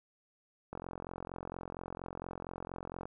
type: click train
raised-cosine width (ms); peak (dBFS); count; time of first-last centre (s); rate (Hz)
1; -27; 104; 0.73-3.055; 44.3
effects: none